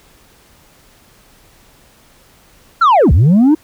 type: linear two-way sweep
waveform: sine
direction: down then up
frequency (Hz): 1418 to 61 to 321.5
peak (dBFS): -3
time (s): 2.81-3.55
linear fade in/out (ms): 10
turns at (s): 3.12
effects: tanh soft clip ceiling -5 dBFS + pink hiss -48 dBFS RMS until 3.63 s